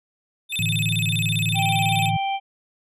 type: tone with vibrato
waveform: square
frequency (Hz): 3028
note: F#7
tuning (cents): +39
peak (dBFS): -24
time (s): 0.49-2.11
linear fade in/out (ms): 50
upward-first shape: square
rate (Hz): 15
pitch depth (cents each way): 290
type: chord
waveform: sine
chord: A suspended fourth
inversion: none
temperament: equal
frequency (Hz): 110 / 146.83 / 164.81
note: A2 / D3 / E3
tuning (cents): 0 / 0 / 0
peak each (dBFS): -24 / -29 / -26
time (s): 0.59-2.17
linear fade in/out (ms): 5
type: harmonic tone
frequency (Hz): 784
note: G5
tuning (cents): 0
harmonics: 1 / 3 / 4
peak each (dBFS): -22 / -32 / -34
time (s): 1.54-2.4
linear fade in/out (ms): 50
effects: none